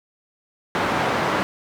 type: band-pass noise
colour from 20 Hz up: white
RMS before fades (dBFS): -22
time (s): 0.75-1.43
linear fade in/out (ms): 0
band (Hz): 110 to 1300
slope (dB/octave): 12
effects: none